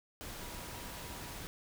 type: tone in noise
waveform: sine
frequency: 963 Hz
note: B5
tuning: 44 cents flat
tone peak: -55 dBFS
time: 0.4-1.35 s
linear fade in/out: 0 ms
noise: pink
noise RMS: -45 dBFS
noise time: 0.21-1.47 s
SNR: -13 dB
effects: none